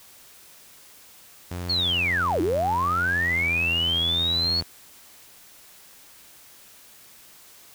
sawtooth tone with pitch glide, 88.4 to 84.21 Hz, F2 to E2, +22 to +37 cents, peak -26 dBFS, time 1.51-4.63 s, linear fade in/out 5 ms, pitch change -85 cents, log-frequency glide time 3.13-3.4 s
sine linear two-way sweep, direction down then up, 4436 to 293.7 to 4436 Hz, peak -21 dBFS, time 1.69-4.61 s, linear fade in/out 10 ms, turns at 2.41 s
effects white hiss -50 dBFS RMS until 7.74 s

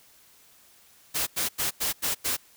white noise bursts, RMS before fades -27 dBFS, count 6, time 1.14-2.37 s, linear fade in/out 20 ms, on 130 ms, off 90 ms, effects white hiss -57 dBFS RMS until 2.56 s

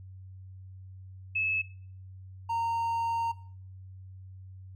sine / triangle tone pair in turn, 2599 / 922.3 Hz, E7 / A#5, -25 / -19 cents, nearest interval octave + tritone, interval 1794 cents, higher first, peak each -26 dBFS, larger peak neither, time 1.35-1.62 / 2.49-3.32 s, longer second, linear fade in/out 10 ms, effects noise-tail reverb RT60 0.5 s tail -18 dB re dry + added 94 Hz sine -44 dBFS peak until 4.75 s

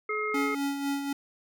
harmonic tone, 425.9 Hz, G#4, 44 cents sharp, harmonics 1 / 3 / 5, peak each -32 / -32 / -32 dBFS, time 0.09-0.55 s, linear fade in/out 5 ms
square tone with tremolo, 280.1 Hz, C#4, 18 cents sharp, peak -27 dBFS, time 0.34-1.13 s, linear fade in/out 5 ms, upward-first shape sine, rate 4 Hz, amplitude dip 50%
effects none

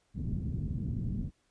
white low-pass noise, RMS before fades -34 dBFS, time 0.14-1.31 s, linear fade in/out 50 ms, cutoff 200 Hz, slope 24 dB/octave, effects pink hiss -73 dBFS RMS until 1.5 s + resampled to 22050 Hz

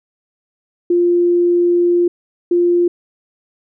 sine tone pair in turn, 349.2 / 349.2 Hz, F4 / F4, 0 / 0 cents, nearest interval unison, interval 0 cents, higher neither, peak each -10 dBFS, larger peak neither, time 0.9-2.08 / 2.51-2.88 s, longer first, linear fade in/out 5 ms, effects none

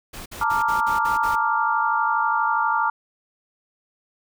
pink noise bursts, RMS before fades -36 dBFS, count 7, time 0.13-1.358 s, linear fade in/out 10 ms, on 130 ms, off 53 ms
sine chord, Bb major seventh, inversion third, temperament equal, 880 / 932.3 / 1174.7 / 1396.9 Hz, A5 / Bb5 / D6 / F6, 0 / 0 / 0 / 0 cents, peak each -24 dBFS, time 0.41-2.9 s, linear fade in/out 5 ms
effects none

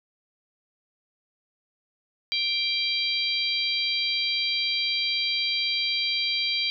harmonic tone with a mistuned harmonic, 784 Hz, G5, in tune, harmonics 3 / 4 / 5 / 6, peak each -29 / -29 / -29 / -29 dBFS, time 2.32-6.7 s, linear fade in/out 0 ms, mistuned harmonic 4, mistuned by +34 cents, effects none

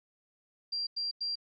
sine tone bursts, 4743 Hz, D8, 16 cents sharp, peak -31 dBFS, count 3, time 0.72-1.356 s, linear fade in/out 10 ms, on 150 ms, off 93 ms, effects none

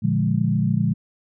sine chord, Bb dominant seventh, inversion none, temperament equal, 116.54 / 146.83 / 174.61 / 207.7 Hz, Bb2 / D3 / F3 / Ab3, 0 / 0 / 0 / 0 cents, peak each -23 dBFS, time 0.02-0.94 s, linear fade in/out 20 ms, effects none

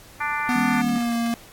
harmonic tone, 294.9 Hz, D4, 7 cents sharp, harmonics 3 / 4 / 5 / 6 / 7 / 8, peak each -28 / -29 / -30 / -31 / -31 / -32 dBFS, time 0.2-0.82 s, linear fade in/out 10 ms
click train, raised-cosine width 0.5 ms, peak -29 dBFS, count 23, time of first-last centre 0.4-1.159 s, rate 29 Hz
square tone with pitch glide, 247.1 to 233.2 Hz, B3 to A#3, +1 to +1 cents, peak -22 dBFS, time 0.49-1.34 s, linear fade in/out 0 ms, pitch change -100 cents, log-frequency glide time 0.68-1.16 s
sine chord, C# minor, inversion first, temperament equal, 164.81 / 207.7 / 277.2 Hz, E3 / G#3 / C#4, 0 / 0 / 0 cents, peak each -31 / -26 / -29 dBFS, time 0.54-0.99 s, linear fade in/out 20 ms
effects pink hiss -47 dBFS RMS until 1.52 s + AAC 64 kbps

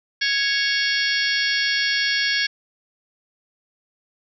harmonic tone with a mistuned harmonic, 554.4 Hz, C#5, in tune, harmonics 3 / 4 / 5 / 6 / 7 / 8 / 9 / 10, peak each -23 / -26 / -31 / -27 / -36 / -26 / -31 / -28 dBFS, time 0.21-2.47 s, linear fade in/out 10 ms, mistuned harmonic 7, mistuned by -91 cents, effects none

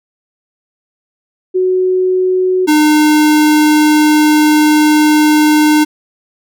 sine / square tone pair in turn, 370 / 303.5 Hz, F#4 / D#4, 0 / -43 cents, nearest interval minor third, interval 343 cents, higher first, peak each -9 / -7 dBFS, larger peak second, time 1.54-2.67 / 2.67-5.85 s, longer second, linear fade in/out 20 ms, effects none

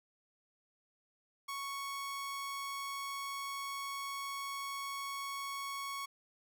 sawtooth tone, 1108.7 Hz, C#6, in tune, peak -35 dBFS, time 1.48-6.06 s, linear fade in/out 10 ms, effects none

